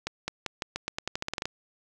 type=accelerating click train; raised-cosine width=0.2 ms; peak=-13 dBFS; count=15; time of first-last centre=0.07-1.455 s; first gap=210 ms; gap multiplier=0.87; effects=none